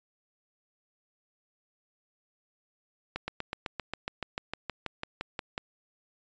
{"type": "slowing click train", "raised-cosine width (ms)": 0.3, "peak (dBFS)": -17, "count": 17, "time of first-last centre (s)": [3.16, 5.579], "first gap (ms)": 120, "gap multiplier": 1.03, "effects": ["resampled to 16000 Hz"]}